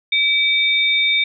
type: tone pair together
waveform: sine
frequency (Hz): 2301 / 3653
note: D7 / A#7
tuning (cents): -36 / -36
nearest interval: minor sixth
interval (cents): 800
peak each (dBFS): -16 / -17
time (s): 0.12-1.24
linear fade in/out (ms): 5
effects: none